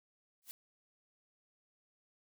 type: noise with exponential growth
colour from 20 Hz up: blue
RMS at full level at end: -42 dBFS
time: 0.42-0.51 s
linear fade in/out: 0 ms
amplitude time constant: 18 ms
effects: none